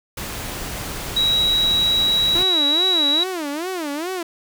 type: noise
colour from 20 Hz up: pink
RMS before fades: -29 dBFS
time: 0.17-2.43 s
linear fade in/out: 5 ms
type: tone with pitch glide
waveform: sine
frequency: 3861 to 3886 Hz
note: B7 to B7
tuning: -40 to -29 cents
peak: -15 dBFS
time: 1.16-3.24 s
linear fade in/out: 10 ms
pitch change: +11 cents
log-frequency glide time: 1.3-2.96 s
type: tone with vibrato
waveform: sawtooth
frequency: 327 Hz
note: E4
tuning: 14 cents flat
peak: -20 dBFS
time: 2.35-4.23 s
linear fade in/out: 5 ms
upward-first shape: sine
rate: 2.4 Hz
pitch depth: 250 cents each way
effects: none